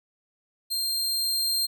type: tone with level ramp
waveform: sawtooth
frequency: 4186 Hz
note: C8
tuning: in tune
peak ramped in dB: -23 to -20 dBFS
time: 0.7-1.67 s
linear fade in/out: 20 ms
effects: none